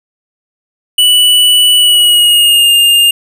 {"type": "tone with pitch glide", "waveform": "square", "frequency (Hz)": [2960, 2815], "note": ["F#7", "F7"], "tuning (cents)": [0, 13], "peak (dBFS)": -5, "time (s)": [0.98, 3.11], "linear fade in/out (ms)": 5, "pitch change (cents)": -87, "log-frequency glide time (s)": [1.76, 2.72], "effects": []}